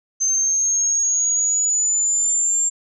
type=exponential sweep; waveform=sine; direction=up; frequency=6250 to 7390 Hz; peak=-16 dBFS; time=0.2-2.7 s; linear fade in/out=20 ms; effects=none